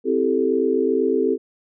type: chord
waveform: sine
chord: A minor seventh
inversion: first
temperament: equal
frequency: 261.6 / 329.6 / 392 / 440 Hz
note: C4 / E4 / G4 / A4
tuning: 0 / 0 / 0 / 0 cents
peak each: -23 / -25 / -21 / -21 dBFS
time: 0.04-1.38 s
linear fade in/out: 50 ms
effects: none